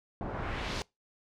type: noise with low-pass filter sweep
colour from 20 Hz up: pink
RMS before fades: -36 dBFS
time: 0.21-0.82 s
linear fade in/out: 0 ms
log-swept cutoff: 760 to 5800 Hz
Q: 1.2
effects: noise-tail reverb RT60 0.2 s tail -23 dB re dry